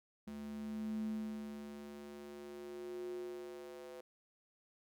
square tone with high-pass filter sweep, 72.2 Hz, D2, 29 cents flat, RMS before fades -45 dBFS, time 0.27-4.01 s, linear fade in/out 5 ms, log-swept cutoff 180 to 450 Hz, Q 8.7, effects none

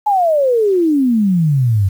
sine exponential sweep, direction down, 860 to 92.5 Hz, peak -10 dBFS, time 0.06-1.89 s, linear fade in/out 10 ms, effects 7-bit

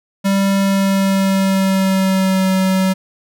square tone with pitch glide, 196 to 189.1 Hz, G3 to F#3, 0 to +38 cents, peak -13 dBFS, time 0.24-2.94 s, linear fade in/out 20 ms, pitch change -62 cents, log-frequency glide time 0.59-2.51 s, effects none

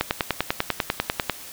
click train, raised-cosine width 0.3 ms, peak -4 dBFS, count 14, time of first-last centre 0.01-1.297 s, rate 10.1 Hz, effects white hiss -40 dBFS RMS until 1.52 s

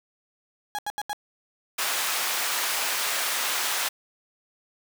35% pulse tone bursts, 830.6 Hz, G#5, in tune, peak -26 dBFS, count 4, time 0.75-1.131 s, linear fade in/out 0 ms, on 36 ms, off 79 ms
pink high-pass noise, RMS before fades -27 dBFS, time 1.78-3.89 s, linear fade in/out 10 ms, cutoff 1000 Hz, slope 12 dB/octave
effects none

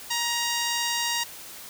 5% pulse tone with notch filter, 942 Hz, A#5, 18 cents sharp, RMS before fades -27 dBFS, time 0.1-1.24 s, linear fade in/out 10 ms, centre 11000 Hz, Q 0.83, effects white hiss -42 dBFS RMS until 1.69 s

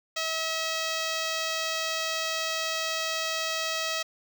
5% pulse tone with notch filter, 644 Hz, E5, 41 cents flat, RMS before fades -30 dBFS, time 0.16-4.03 s, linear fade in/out 10 ms, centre 9400 Hz, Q 0.93, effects none

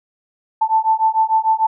sine beating tone pair, 880 / 886.7 Hz, A5 / A5, 0 / +13 cents, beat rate 6.7 Hz, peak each -16 dBFS, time 0.61-1.67 s, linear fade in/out 10 ms, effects none

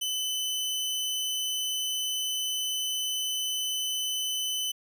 sawtooth tone, 3023 Hz, F#7, 36 cents sharp, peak -25 dBFS, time 0.01-4.72 s, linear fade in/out 10 ms, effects none

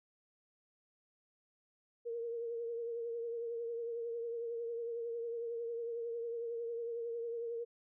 sine tone with vibrato, 466.2 Hz, A#4, in tune, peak -37 dBFS, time 2.05-7.65 s, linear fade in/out 20 ms, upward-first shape triangle, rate 11 Hz, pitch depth 41 cents each way, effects none

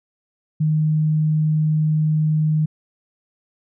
sine tone, 154.7 Hz, D#3, 10 cents flat, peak -15 dBFS, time 0.6-2.66 s, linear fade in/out 10 ms, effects none

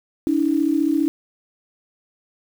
sine tone pair together, 286.6 / 321.4 Hz, D4 / E4, -42 / -44 cents, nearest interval major second, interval 198 cents, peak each -19 / -19 dBFS, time 0.27-1.08 s, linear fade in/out 0 ms, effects 7-bit

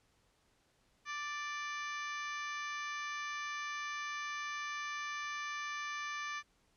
harmonic tone with a mistuned harmonic, 587.3 Hz, D5, in tune, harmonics 2 / 3 / 4 / 5 / 6 / 7 / 8 / 9 / 10, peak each -42 / -43 / -45 / -54 / -53 / -58 / -57 / -58 / -52 dBFS, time 1.05-6.43 s, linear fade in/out 50 ms, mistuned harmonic 10, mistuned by +59 cents, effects pink hiss -73 dBFS RMS until 6.76 s + low-pass 9000 Hz 12 dB/octave

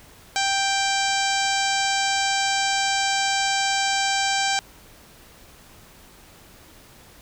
harmonic tone, 785 Hz, G5, 2 cents sharp, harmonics 1 / 2 / 3 / 4 / 5 / 6 / 7 / 8 / 9 / 10, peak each -24 / -27 / -29 / -30 / -31 / -32 / -32 / -33 / -34 / -34 dBFS, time 0.36-4.59 s, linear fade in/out 0 ms, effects pink hiss -49 dBFS RMS until 7.21 s

